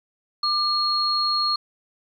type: tone pair together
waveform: sine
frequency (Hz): 1197 / 4288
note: D6 / C8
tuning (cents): +33 / +42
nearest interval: octave + minor seventh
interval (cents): 2209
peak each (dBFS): -24 / -21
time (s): 0.43-1.56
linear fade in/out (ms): 5
effects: 9-bit